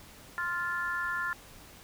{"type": "chord", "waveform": "sine", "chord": "F major", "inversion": "second", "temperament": "just", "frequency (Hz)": [1047.7, 1396.9, 1746.1], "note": ["C6", "F6", "A6"], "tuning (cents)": [2, 0, -14], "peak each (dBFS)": [-37, -33, -34], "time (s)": [0.38, 1.33], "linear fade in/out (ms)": 0, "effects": ["pink hiss -52 dBFS RMS until 1.83 s"]}